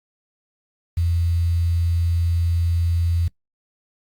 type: tone with quantisation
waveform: sine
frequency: 85 Hz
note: F2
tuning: 46 cents flat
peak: -17 dBFS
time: 0.97-3.28 s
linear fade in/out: 5 ms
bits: 7
effects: noise-tail reverb RT60 0.1 s tail -22 dB re dry + Opus 48 kbps